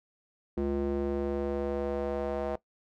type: tone with band-pass filter sweep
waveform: square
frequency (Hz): 70.1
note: C#2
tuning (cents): +20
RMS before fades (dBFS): -31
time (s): 0.57-2.56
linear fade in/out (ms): 5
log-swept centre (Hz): 330 to 610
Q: 2.4
effects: noise-tail reverb RT60 0.1 s tail -18 dB re dry